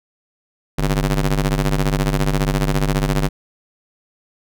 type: ring-modulated tone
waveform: sawtooth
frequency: 98 Hz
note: G2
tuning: in tune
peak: -9 dBFS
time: 0.78-3.29 s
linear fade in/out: 10 ms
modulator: 56.3 Hz
effects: none